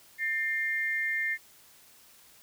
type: tone pair together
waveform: sine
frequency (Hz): 1800 / 2109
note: A6 / C7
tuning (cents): +39 / +13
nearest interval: minor third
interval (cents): 274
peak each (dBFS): -30 / -30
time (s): 0.18-1.38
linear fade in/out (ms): 50
effects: white hiss -57 dBFS RMS until 2.42 s